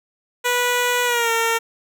10% pulse tone with pitch glide, 490 to 457.2 Hz, B4 to A#4, -14 to -34 cents, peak -9 dBFS, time 0.44-1.59 s, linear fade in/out 20 ms, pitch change -120 cents, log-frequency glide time 1.05-1.31 s, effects none

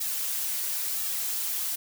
blue noise with flanger, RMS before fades -30 dBFS, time 0-1.76 s, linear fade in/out 10 ms, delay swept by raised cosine 1.9 to 6.4 ms, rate 0.98 Hz, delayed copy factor -0.7, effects none

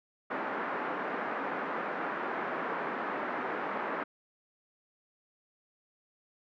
white band-pass noise, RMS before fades -35 dBFS, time 0.3-4.04 s, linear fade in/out 10 ms, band 210 to 1600 Hz, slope 24 dB/octave, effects none

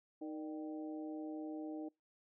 harmonic tone with a mistuned harmonic, 155.56 Hz, D#3, in tune, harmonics 2 / 3 / 4 / 5, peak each -42 / -52 / -52 / -55 dBFS, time 0.21-1.89 s, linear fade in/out 10 ms, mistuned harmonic 4, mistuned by -64 cents, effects noise-tail reverb RT60 0.2 s tail -25 dB re dry

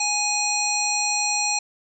harmonic tone with a mistuned harmonic, 830.6 Hz, G#5, in tune, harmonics 1 / 3 / 5 / 7 / 9, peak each -27 / -27 / -27 / -27 / -27 dBFS, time 0-1.59 s, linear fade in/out 5 ms, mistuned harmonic 5, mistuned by +32 cents, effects none

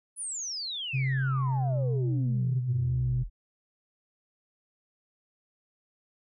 sine exponential sweep, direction down, 10290 to 38.78 Hz, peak -32 dBFS, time 0.16-3.3 s, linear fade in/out 50 ms
sine tone with pitch glide, 132.4 to 125.48 Hz, C3 to B2, +21 to +28 cents, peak -24 dBFS, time 0.93-3.24 s, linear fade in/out 20 ms, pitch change -93 cents, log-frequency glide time 1.31-2.51 s
effects tanh soft clip ceiling -19 dBFS

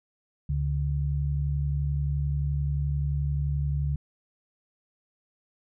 sine tone pair together, 71.5 / 143 Hz, D2 / D3, -46 / -46 cents, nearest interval octave, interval 1200 cents, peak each -27 dBFS, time 0.49-3.96 s, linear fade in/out 5 ms, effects none

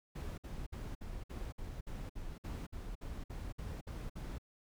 brown noise bursts, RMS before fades -43 dBFS, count 15, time 0.15-4.384 s, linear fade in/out 10 ms, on 230 ms, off 56 ms, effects none

